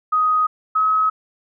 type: tone pair in turn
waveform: sine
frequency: 1252 / 1278.3 Hz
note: D#6 / D#6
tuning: +10 / +46 cents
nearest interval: unison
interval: 36 cents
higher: second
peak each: -14 dBFS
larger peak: neither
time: 0.12-0.47 / 0.75-1.1 s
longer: neither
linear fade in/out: 10 ms
effects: none